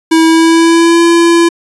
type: tone with pitch glide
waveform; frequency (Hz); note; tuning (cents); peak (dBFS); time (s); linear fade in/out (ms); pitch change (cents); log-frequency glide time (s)
square; 324.3 to 338.3; E4 to E4; -28 to +45; -5; 0.11-1.49; 10; +73; 0.26-1.02
effects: resampled to 24000 Hz